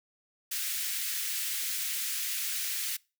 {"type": "high-pass noise", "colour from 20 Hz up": "white", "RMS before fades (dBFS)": -33, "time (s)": [0.51, 2.97], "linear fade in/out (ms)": 10, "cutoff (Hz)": 1700, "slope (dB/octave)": 24, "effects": ["noise-tail reverb RT60 0.3 s tail -24 dB re dry"]}